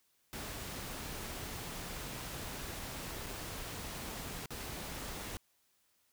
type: noise with dropouts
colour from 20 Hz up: pink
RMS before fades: -43 dBFS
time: 0.33-5.37 s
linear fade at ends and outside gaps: 0 ms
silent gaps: 3.262-3.266 / 4.459-4.506 s
effects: white hiss -74 dBFS RMS until 6.12 s